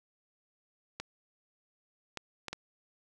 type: clicks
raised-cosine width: 0.2 ms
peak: -20 dBFS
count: 4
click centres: 1 / 2.173 / 2.483 / 2.53 s
effects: none